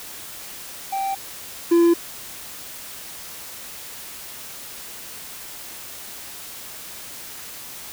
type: tone pair in turn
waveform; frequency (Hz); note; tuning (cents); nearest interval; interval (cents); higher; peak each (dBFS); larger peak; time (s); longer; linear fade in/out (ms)
triangle; 781 / 340.3; G5 / F4; -7 / -45; octave + major second; 1438; first; -20 / -10; second; 0.92-1.15 / 1.71-1.94; neither; 10
effects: white hiss -37 dBFS RMS until 7.92 s